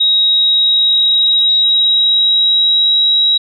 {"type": "tone with pitch glide", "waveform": "sine", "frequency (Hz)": [3801, 3850], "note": ["A#7", "B7"], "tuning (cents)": [33, -45], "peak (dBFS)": -8, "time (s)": [0, 3.38], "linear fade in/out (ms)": 10, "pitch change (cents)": 22, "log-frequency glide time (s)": [0.21, 2.94], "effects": []}